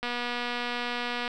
click train, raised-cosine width 0.3 ms, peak -16 dBFS, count 303, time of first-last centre 0.03-1.278 s, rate 242 Hz, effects none

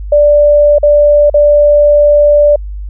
sine tone with dropouts, 587.3 Hz, D5, in tune, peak -3 dBFS, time 0.12-2.56 s, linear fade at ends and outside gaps 5 ms, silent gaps 0.785-0.83 / 1.299-1.341 s, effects added 50 Hz sine -19 dBFS peak until 2.89 s

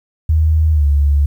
sine tone with pitch glide, 78.6 to 71.66 Hz, D#2 to D2, +18 to -42 cents, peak -9 dBFS, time 0.29-1.26 s, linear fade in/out 5 ms, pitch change -160 cents, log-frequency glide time 0.72-0.85 s, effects 8-bit

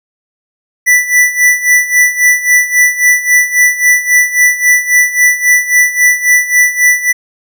square tone with tremolo, 1975.5 Hz, B6, in tune, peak -4 dBFS, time 0.86-7.13 s, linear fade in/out 20 ms, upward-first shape sine, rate 3.7 Hz, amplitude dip 80%, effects none

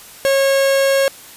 45% pulse tone, 546 Hz, C#5, 26 cents flat, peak -12 dBFS, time 0.25-1.08 s, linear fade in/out 0 ms, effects white hiss -39 dBFS RMS until 1.36 s + resampled to 32000 Hz

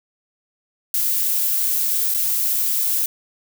violet noise with dropouts, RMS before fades -20 dBFS, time 0.94-3.06 s, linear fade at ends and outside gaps 2 ms, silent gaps 2.14-2.145 s, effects none

